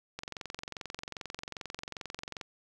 click train, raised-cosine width 0.2 ms, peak -21 dBFS, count 51, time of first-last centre 0.19-2.412 s, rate 22.5 Hz, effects none

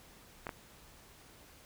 clicks, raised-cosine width 0.5 ms, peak -23 dBFS, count 2, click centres 0.468 / 0.492 s, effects pink hiss -58 dBFS RMS until 1.65 s

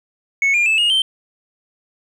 sine tone with pitch steps, 2205 / 2405 / 2622 / 2860 / 3118 Hz, C#7 / D7 / E7 / F7 / G7, -10 / +41 / -10 / +41 / -10 cents, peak -10 dBFS, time 0.42-1.02 s, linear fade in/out 2 ms, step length 120 ms, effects tanh soft clip ceiling -12 dBFS + 8-bit

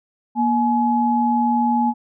sine tone pair together, 237.3 / 847 Hz, A#3 / G#5, +31 / +34 cents, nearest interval octave + minor seventh, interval 2203 cents, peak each -18 dBFS, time 0.35-1.94 s, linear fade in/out 50 ms, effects none

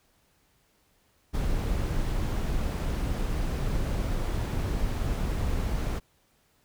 brown noise, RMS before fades -28 dBFS, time 1.33-6 s, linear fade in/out 20 ms, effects pink hiss -67 dBFS RMS until 6.64 s

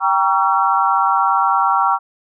sine chord, G diminished seventh, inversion none, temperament just, 784 / 940.8 / 1128.9 / 1354.7 Hz, G5 / Bb5 / Db6 / Fb6, 0 / +16 / +31 / +47 cents, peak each -18 dBFS, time 0-1.99 s, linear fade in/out 50 ms, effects none

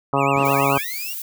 harmonic tone, 138.59 Hz, C#3, in tune, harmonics 1 / 2 / 3 / 4 / 5 / 6 / 7 / 8 / 9, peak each -25 / -25 / -25 / -25 / -25 / -25 / -25 / -25 / -25 dBFS, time 0.13-0.78 s, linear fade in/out 2 ms
triangle tone with vibrato, 2489 Hz, D#7, in tune, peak -24 dBFS, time 0.16-0.85 s, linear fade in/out 50 ms, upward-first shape triangle, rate 9.1 Hz, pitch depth 210 cents each way
25% pulse linear sweep, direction up, 34.57 to 2892 Hz, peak -27 dBFS, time 0.35-1.14 s, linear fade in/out 20 ms
violet noise, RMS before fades -30 dBFS, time 0.45-1.22 s, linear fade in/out 2 ms
effects none

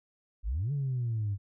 sine exponential two-way sweep, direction up then down, 45.36 to 146.2 to 97.1 Hz, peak -27 dBFS, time 0.43-1.38 s, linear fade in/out 50 ms, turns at 0.72 s, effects tanh soft clip ceiling -25 dBFS

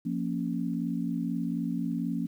sine chord, Bb minor, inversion second, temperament equal, 174.61 / 233.1 / 277.2 Hz, F3 / Bb3 / Db4, 0 / 0 / 0 cents, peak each -32 / -32 / -33 dBFS, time 0.05-2.27 s, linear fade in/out 10 ms, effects 10-bit

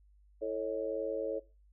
harmonic tone with a mistuned harmonic, 110 Hz, A2, in tune, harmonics 3 / 4 / 5 / 6, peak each -42 / -36 / -35 / -45 dBFS, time 0.41-1.4 s, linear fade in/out 20 ms, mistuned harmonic 6, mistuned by -74 cents, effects noise-tail reverb RT60 0.3 s tail -19 dB re dry + added 50 Hz sine -60 dBFS peak until 1.72 s

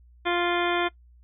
harmonic tone, 349.2 Hz, F4, in tune, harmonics 1 / 2 / 3 / 4 / 5 / 6 / 7 / 9 / 10, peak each -26 / -29 / -31 / -32 / -33 / -34 / -34 / -36 / -36 dBFS, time 0.25-0.89 s, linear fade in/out 20 ms, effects noise-tail reverb RT60 0.1 s tail -20 dB re dry + added 60 Hz sine -51 dBFS peak until 1.23 s

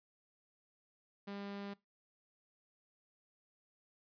sawtooth tone, 200.5 Hz, G3, 39 cents sharp, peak -39 dBFS, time 1.27-1.74 s, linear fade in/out 10 ms, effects noise-tail reverb RT60 0.2 s tail -21 dB re dry + resampled to 11025 Hz

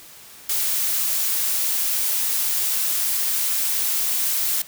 blue noise, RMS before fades -22 dBFS, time 0.49-4.62 s, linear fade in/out 5 ms, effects white hiss -44 dBFS RMS until 4.67 s

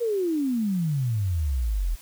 sine exponential sweep, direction down, 487.5 to 38.89 Hz, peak -22 dBFS, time 0-1.96 s, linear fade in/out 20 ms, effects white hiss -49 dBFS RMS until 2.01 s

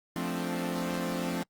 sawtooth chord, D minor seventh, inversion first, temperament equal, 174.61 / 220 / 261.6 / 293.7 Hz, F3 / A3 / C4 / D4, 0 / 0 / 0 / 0 cents, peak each -30 / -33 / -31 / -35 dBFS, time 0.16-1.43 s, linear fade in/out 2 ms, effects noise-tail reverb RT60 0.1 s tail -26 dB re dry + Opus 24 kbps

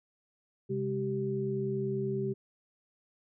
sine tone cluster, 133.2 / 203.6 / 387.8 Hz, C3 / G#3 / G4, +31 / -34 / -19 cents, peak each -35 / -36 / -32 dBFS, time 0.69-2.34 s, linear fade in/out 20 ms, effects none

